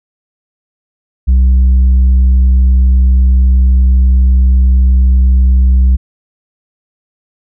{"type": "tone with tanh clipping", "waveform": "sine", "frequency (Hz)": 63.7, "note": "C2", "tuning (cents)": -46, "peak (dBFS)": -5, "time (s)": [1.27, 5.97], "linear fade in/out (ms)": 20, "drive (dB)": 3, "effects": []}